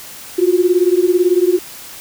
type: beating tone pair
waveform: sine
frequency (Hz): 349.2 / 367.2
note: F4 / F#4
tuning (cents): 0 / -13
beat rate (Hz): 18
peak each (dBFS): -13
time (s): 0.38-1.59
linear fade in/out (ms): 10
effects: white hiss -34 dBFS RMS until 2 s